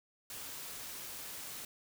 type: noise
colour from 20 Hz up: white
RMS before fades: -45 dBFS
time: 0.3-1.65 s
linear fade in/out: 2 ms
effects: none